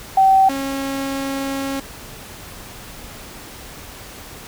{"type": "tone pair in turn", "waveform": ["sine", "sawtooth"], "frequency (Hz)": [770, 272.8], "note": ["G5", "C#4"], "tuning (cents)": [-31, -28], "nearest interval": "octave + tritone", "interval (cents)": 1797, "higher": "first", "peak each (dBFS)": [-9, -18], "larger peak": "first", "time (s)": [[0.17, 0.49], [0.49, 1.8]], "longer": "second", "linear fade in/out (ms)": 5, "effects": ["pink hiss -37 dBFS RMS until 4.47 s"]}